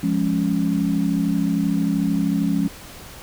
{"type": "chord", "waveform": "sine", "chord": "Db major", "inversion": "first", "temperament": "equal", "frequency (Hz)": [174.61, 207.7, 277.2], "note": ["F3", "Ab3", "Db4"], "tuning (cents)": [0, 0, 0], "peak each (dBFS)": -22, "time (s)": [0.03, 2.68], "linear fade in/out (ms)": 5, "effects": ["pink hiss -40 dBFS RMS until 3.22 s"]}